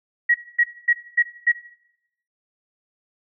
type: tone bursts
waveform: sine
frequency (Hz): 1910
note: A#6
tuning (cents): +42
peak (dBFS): -13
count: 5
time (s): 0.29-1.52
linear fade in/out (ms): 10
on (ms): 54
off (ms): 240
effects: noise-tail reverb RT60 0.8 s tail -18 dB re dry